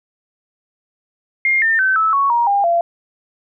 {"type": "tone with pitch steps", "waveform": "sine", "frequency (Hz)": [2122, 1805.1, 1535.6, 1306.2, 1111.2, 945.2, 804.1, 684], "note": ["C7", "A6", "G6", "E6", "C#6", "A#5", "G5", "F5"], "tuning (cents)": [24, 44, -36, -16, 4, 24, 44, -36], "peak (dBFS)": -12, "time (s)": [1.45, 2.81], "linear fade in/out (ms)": 2, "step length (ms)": 170, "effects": []}